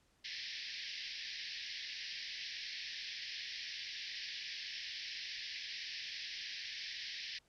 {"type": "band-pass noise", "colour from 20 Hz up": "white", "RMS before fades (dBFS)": -45, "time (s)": [0.24, 7.39], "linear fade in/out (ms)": 10, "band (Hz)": [1700, 5500], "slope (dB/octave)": 96, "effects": ["pink hiss -73 dBFS RMS until 7.48 s", "low-pass 9000 Hz 12 dB/octave"]}